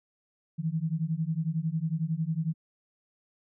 sine beating tone pair, 155.56 / 166.56 Hz, D#3 / E3, 0 / +18 cents, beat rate 11 Hz, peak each -30 dBFS, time 0.58-2.54 s, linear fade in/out 20 ms, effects none

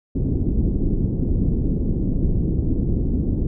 pink low-pass noise, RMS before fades -20 dBFS, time 0.15-3.47 s, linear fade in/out 5 ms, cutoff 330 Hz, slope 24 dB/octave, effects none

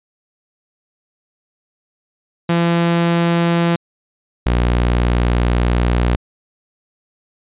sawtooth tone pair in turn, 170 / 60.1 Hz, F3 / B1, -46 / -46 cents, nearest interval octave + tritone, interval 1800 cents, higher first, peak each -9 dBFS, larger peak neither, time 2.49-3.76 / 4.46-6.16 s, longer second, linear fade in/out 5 ms, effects resampled to 8000 Hz

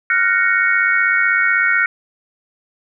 sine chord, Gb major seventh, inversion third, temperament equal with one note detuned, 1396.9 / 1492.9 / 1864.7 / 2217 Hz, F6 / Gb6 / Bb6 / Db7, 0 / +15 / 0 / 0 cents, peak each -18 dBFS, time 0.1-1.86 s, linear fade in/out 2 ms, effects none

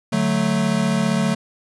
square chord, D major, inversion none, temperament equal, 146.83 / 185 / 220 Hz, D3 / F#3 / A3, 0 / 0 / 0 cents, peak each -25 / -22 / -21 dBFS, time 0.12-1.35 s, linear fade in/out 10 ms, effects resampled to 24000 Hz + 9-bit

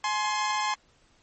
sawtooth tone pair together, 845.7 / 1052 Hz, G#5 / C6, +31 / +9 cents, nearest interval major third, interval 378 cents, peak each -25 / -24 dBFS, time 0.04-0.74 s, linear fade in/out 2 ms, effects pink hiss -63 dBFS RMS until 1.22 s + MP3 32 kbps

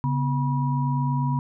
sine tone cluster, 139.2 / 247.6 / 970 Hz, C#3 / B3 / B5, +8 / +5 / -31 cents, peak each -22 / -29 / -29 dBFS, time 0.04-1.39 s, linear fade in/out 0 ms, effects none

